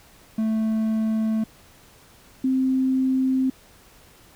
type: tone pair in turn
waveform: triangle / sine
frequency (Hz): 220 / 261.6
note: A3 / C4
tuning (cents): 0 / 0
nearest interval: minor third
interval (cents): 300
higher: second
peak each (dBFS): -18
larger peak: neither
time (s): 0.38-1.44 / 2.44-3.5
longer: neither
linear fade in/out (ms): 5
effects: pink hiss -52 dBFS RMS until 4.35 s